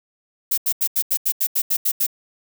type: noise bursts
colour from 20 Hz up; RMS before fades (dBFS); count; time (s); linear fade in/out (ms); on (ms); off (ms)
violet; -19; 11; 0.51-2.067; 10; 67; 82
effects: none